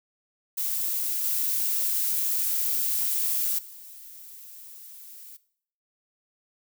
violet noise with level steps, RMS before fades -28 / -26 / -45 dBFS, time 0.57-5.37 s, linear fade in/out 10 ms, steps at 1.24 / 3.58 s, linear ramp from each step 10 ms, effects noise-tail reverb RT60 0.6 s tail -18 dB re dry

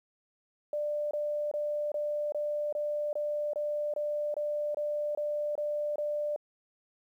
sine tone bursts, 593 Hz, D5, 17 cents sharp, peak -29 dBFS, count 14, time 0.73-6.362 s, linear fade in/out 2 ms, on 380 ms, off 24 ms, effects 11-bit

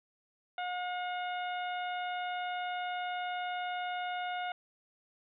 harmonic tone, 720 Hz, F#5, 47 cents flat, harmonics 1 / 2 / 3 / 4 / 5, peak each -35 / -41 / -45 / -47 / -49 dBFS, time 0.58-4.52 s, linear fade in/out 2 ms, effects none

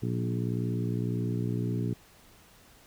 harmonic tone with a mistuned harmonic, 59.8 Hz, A#1, 45 cents sharp, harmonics 2 / 3 / 4 / 5 / 6 / 7, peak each -30 / -34 / -36 / -38 / -40 / -41 dBFS, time 0.02-1.94 s, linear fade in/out 10 ms, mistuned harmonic 2, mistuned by -30 cents, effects pink hiss -57 dBFS RMS until 2.86 s

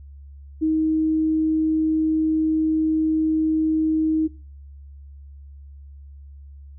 sine tone, 315.1 Hz, D#4, 22 cents sharp, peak -17 dBFS, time 0.61-4.28 s, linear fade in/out 20 ms, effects noise-tail reverb RT60 0.4 s tail -22 dB re dry + added 70 Hz sine -39 dBFS peak until 6.78 s

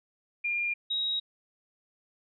sine tone pair in turn, 2405 / 3807 Hz, D7 / A#7, +41 / +36 cents, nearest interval minor sixth, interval 795 cents, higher second, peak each -27 dBFS, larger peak neither, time 0.44-0.74 / 0.9-1.2 s, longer neither, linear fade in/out 10 ms, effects none

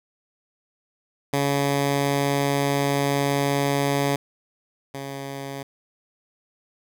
10% pulse tone pair in turn, 140.8 / 138.14 Hz, C#3 / C#3, +27 / -6 cents, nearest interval unison, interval 33 cents, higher first, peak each -12 / -23 dBFS, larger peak first, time 1.33-4.16 / 4.94-5.63 s, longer first, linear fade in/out 5 ms, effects none

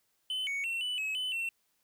triangle tone with pitch steps, 3038 / 2229 / 2712 / 2980 / 2566 / 3019 / 2706 Hz, F#7 / C#7 / E7 / F#7 / E7 / F#7 / E7, +45 / +9 / +49 / +12 / -47 / +34 / +45 cents, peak -30 dBFS, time 0.3-1.49 s, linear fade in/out 2 ms, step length 170 ms, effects white hiss -75 dBFS RMS until 1.83 s

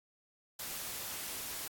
white noise, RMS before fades -41 dBFS, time 0.59-1.68 s, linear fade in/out 5 ms, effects AAC 64 kbps

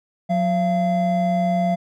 triangle tone pair together, 181.17 / 684 Hz, F#3 / F5, -36 / -36 cents, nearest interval octave + major seventh, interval 2300 cents, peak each -18 dBFS, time 0.29-1.76 s, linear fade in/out 20 ms, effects none

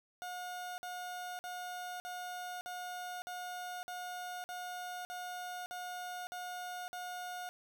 30% pulse tone bursts, 720 Hz, F#5, 47 cents flat, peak -38 dBFS, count 12, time 0.22-7.49 s, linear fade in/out 0 ms, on 560 ms, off 50 ms, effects none

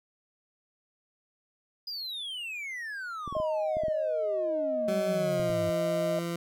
triangle exponential sweep, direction down, 4978 to 96.3 Hz, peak -33 dBFS, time 1.87-5.7 s, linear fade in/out 5 ms
clicks, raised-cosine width 3 ms, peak -27 dBFS, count 9, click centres 3.277 / 3.326 / 3.367 / 3.401 / 3.769 / 3.836 / 3.883 / 5.399 / 5.501 s
sine tone, 624 Hz, D#5, 5 cents sharp, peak -27 dBFS, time 3.35-6.19 s, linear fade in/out 2 ms
20% pulse tone with pitch glide, 190 to 170.25 Hz, F#3 to F3, +46 to -44 cents, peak -26 dBFS, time 4.88-6.36 s, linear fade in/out 2 ms, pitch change -190 cents, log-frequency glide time 5.11-5.56 s
effects none

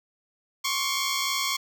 10% pulse tone pair together, 1067.5 / 1131 Hz, C6 / C#6, +34 / +34 cents, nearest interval minor second, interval 100 cents, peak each -19 / -20 dBFS, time 0.64-1.57 s, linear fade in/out 10 ms, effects none

